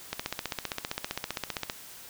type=click train; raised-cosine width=0.2 ms; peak=-13 dBFS; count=25; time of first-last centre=0.13-1.699 s; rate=15.3 Hz; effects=white hiss -47 dBFS RMS until 2.09 s